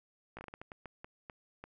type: slowing click train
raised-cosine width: 0.5 ms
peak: -30 dBFS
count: 12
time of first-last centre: 0.37-1.64 s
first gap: 17 ms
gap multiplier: 1.35
effects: none